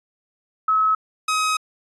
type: tone pair in turn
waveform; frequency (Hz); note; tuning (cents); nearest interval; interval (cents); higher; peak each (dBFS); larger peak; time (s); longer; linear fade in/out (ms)
sine / sawtooth; 1288 / 1266.6; E6 / D#6; -41 / +30; unison; 29; first; -15 / -15; neither; 0.68-0.95 / 1.28-1.57; second; 5
effects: resampled to 24000 Hz